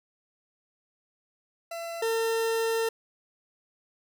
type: tone pair in turn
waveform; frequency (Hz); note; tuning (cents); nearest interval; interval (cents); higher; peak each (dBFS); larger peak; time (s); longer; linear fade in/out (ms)
40% pulse; 673 / 453.2; E5 / A#4; +36 / -49; perfect fifth; 685; first; -33 / -24; second; 1.71-2.02 / 2.02-2.89; second; 5
effects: none